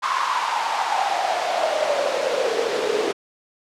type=noise with high-pass filter sweep; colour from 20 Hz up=pink; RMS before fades=-22 dBFS; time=0.02-3.13 s; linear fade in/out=20 ms; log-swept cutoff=1100 to 400 Hz; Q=7.8; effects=low-pass 5000 Hz 12 dB/octave